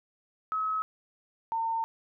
sine tone pair in turn, 1283 / 907.2 Hz, E6 / A#5, -47 / -47 cents, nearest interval tritone, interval 600 cents, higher first, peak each -27 dBFS, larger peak neither, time 0.52-0.82 / 1.52-1.84 s, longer second, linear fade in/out 0 ms, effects none

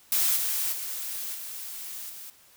blue noise with level steps, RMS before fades -24 / -28 / -34 / -38 / -42 dBFS, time 0.12-2.3 s, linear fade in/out 2 ms, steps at 0.36 / 0.72 / 1.34 / 2.09 s, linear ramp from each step 10 ms, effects white hiss -57 dBFS RMS until 2.56 s

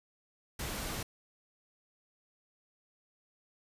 pink noise, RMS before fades -38 dBFS, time 0.59-1.03 s, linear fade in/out 5 ms, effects resampled to 32000 Hz

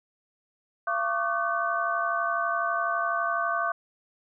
sine tone cluster, 681 / 1118 / 1190 / 1518 Hz, F5 / C#6 / D6 / F#6, -44 / +14 / +22 / +44 cents, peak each -30 dBFS, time 0.87-3.72 s, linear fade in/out 5 ms, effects none

